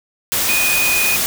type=tone in noise; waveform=sine; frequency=2479 Hz; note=D#7; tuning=7 cents flat; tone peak=-16 dBFS; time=0.49-1.16 s; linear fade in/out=0 ms; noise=white; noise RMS=-18 dBFS; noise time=0.32-1.26 s; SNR=-1 dB; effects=none